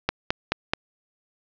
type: click train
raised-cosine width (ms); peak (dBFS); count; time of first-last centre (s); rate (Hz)
0.3; -5; 4; 0.09-0.735; 4.65
effects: resampled to 16000 Hz + 7-bit